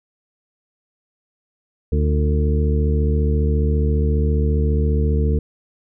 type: harmonic tone with a mistuned harmonic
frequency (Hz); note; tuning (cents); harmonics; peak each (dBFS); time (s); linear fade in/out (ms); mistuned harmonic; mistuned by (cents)
74.7; D2; +30; 1 / 2 / 3 / 4 / 5 / 6; -16 / -23 / -26 / -33 / -32 / -26; 1.92-5.39; 5; 5; -61
effects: none